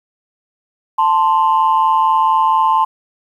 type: tone pair together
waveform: sine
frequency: 881.8 / 1046 Hz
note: A5 / C6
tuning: +4 / -1 cents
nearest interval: minor third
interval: 295 cents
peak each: -12 dBFS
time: 0.98-2.85 s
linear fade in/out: 10 ms
effects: tanh soft clip ceiling -4 dBFS + 8-bit